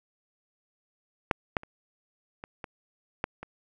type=clicks; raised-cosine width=0.5 ms; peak=-7 / -10 / -29 / -24 / -22 / -12 / -24 dBFS; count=7; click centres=1.312 / 1.568 / 1.634 / 2.439 / 2.642 / 3.241 / 3.43 s; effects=none